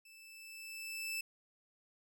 sawtooth tone with level ramp, 2637 Hz, E7, in tune, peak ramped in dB -54 to -33 dBFS, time 0.05-1.21 s, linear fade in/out 5 ms, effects none

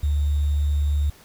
sine tone with sample-and-hold, 73 Hz, D2, 10 cents flat, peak -18 dBFS, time 0.03-1.1 s, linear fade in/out 5 ms, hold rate 3675 Hz, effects pink hiss -50 dBFS RMS until 1.24 s

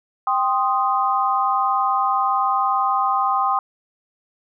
sine chord, C minor, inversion second, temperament equal with one note detuned, 786.3 / 1046.5 / 1244.5 Hz, G5 / C6 / Eb6, +5 / 0 / 0 cents, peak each -21 dBFS, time 0.27-3.59 s, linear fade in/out 2 ms, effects none

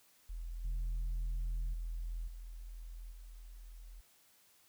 sine tone with level steps, 41.64 Hz, E1, 18 cents sharp, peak -39 / -31 / -36 / -44 / -48 dBFS, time 0.29-4.01 s, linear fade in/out 10 ms, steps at 0.64 / 1.73 / 2.27 / 3.11 s, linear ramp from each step 10 ms, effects tanh soft clip ceiling -33 dBFS + white hiss -67 dBFS RMS until 4.68 s

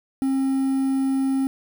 triangle tone with quantisation, 268.4 Hz, C4, 44 cents sharp, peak -17 dBFS, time 0.22-1.47 s, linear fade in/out 0 ms, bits 7, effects none

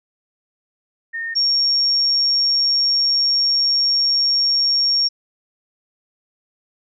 sine tone pair in turn, 1832 / 5538 Hz, A#6 / F8, -31 / -15 cents, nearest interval octave + perfect fifth, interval 1916 cents, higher second, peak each -23 / -14 dBFS, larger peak second, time 1.13-1.35 / 1.35-5.09 s, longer second, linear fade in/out 20 ms, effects none

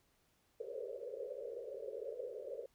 white band-pass noise, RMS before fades -45 dBFS, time 0.6-2.66 s, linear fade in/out 5 ms, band 400 to 570 Hz, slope 96 dB/octave, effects pink hiss -75 dBFS RMS until 2.74 s

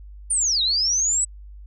sine linear two-way sweep, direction down then up, 9340 to 3714 to 8050 Hz, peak -18 dBFS, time 0.3-1.25 s, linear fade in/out 10 ms, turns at 0.62 s, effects added 50 Hz sine -38 dBFS peak until 1.66 s

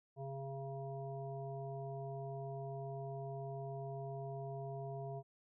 harmonic tone, 136.4 Hz, C#3, 28 cents flat, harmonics 1 / 3 / 5 / 7, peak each -44 / -48 / -47 / -57 dBFS, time 0.16-5.23 s, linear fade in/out 50 ms, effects none

